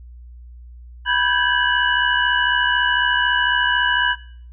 sine tone cluster, 982 / 1548 / 1622 / 1686 / 2950 Hz, B5 / G6 / G#6 / G#6 / F#7, -10 / -22 / -41 / +26 / -6 cents, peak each -22 dBFS, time 1.05-4.16 s, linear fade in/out 50 ms, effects noise-tail reverb RT60 0.6 s tail -21 dB re dry + added 60 Hz sine -37 dBFS peak until 4.52 s

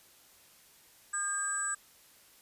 sine tone cluster, 1219 / 1610 / 7940 Hz, D#6 / G6 / B8, -36 / +46 / +8 cents, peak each -38 / -36 / -33 dBFS, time 1.13-1.75 s, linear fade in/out 10 ms, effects white hiss -60 dBFS RMS until 2.41 s + resampled to 32000 Hz

